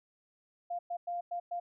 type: tone bursts at uneven times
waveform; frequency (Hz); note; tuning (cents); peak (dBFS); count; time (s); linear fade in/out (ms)
sine; 698.5; F5; 0; -33; 5; 0.7-0.79 / 0.9-0.97 / 1.07-1.21 / 1.31-1.4 / 1.51-1.6; 10
effects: none